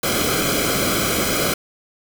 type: noise with comb filter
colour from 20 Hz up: pink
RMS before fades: -20 dBFS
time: 0.03-1.54 s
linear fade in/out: 5 ms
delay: 1.1 ms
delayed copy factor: -0.8
effects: none